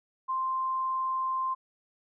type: tone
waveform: sine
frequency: 1046.5 Hz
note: C6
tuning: in tune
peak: -27 dBFS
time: 0.28-1.55 s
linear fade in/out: 20 ms
effects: none